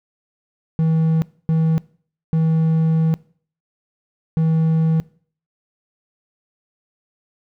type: tone bursts at uneven times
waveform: triangle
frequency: 160.9 Hz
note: E3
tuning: 42 cents flat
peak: -12 dBFS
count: 4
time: 0.79-1.22 / 1.49-1.78 / 2.33-3.14 / 4.37-5 s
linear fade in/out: 0 ms
effects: noise-tail reverb RT60 0.5 s tail -22 dB re dry